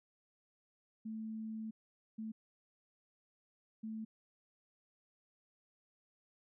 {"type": "tone bursts at uneven times", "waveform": "sine", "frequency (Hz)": 220, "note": "A3", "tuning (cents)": 0, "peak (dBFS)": -40, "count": 3, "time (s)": [[1.05, 1.71], [2.18, 2.32], [3.83, 4.05]], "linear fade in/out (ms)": 10, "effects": []}